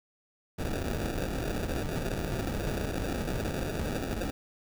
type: noise with sample-and-hold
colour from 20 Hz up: pink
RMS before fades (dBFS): -32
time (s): 0.58-4.31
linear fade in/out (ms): 10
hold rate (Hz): 1050
effects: none